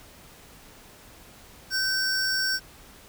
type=tone pair together; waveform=square; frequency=1539 / 5484 Hz; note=G6 / F8; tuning=-32 / -32 cents; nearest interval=octave + minor seventh; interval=2200 cents; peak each=-27 dBFS; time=1.7-2.6 s; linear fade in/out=50 ms; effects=pink hiss -50 dBFS RMS until 3.08 s